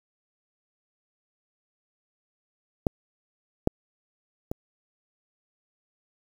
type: clicks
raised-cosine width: 2 ms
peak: -8 / -6 / -16 dBFS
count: 3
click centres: 2.868 / 3.674 / 4.515 s
effects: 7-bit